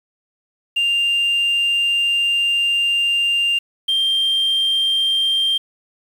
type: tone pair in turn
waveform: sine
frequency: 2794 / 3174 Hz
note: F7 / G7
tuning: 0 / +21 cents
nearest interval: major second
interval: 221 cents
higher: second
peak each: -13 dBFS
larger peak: neither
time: 0.76-3.59 / 3.88-5.58 s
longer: first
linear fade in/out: 10 ms
effects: tanh soft clip ceiling -13 dBFS + 7-bit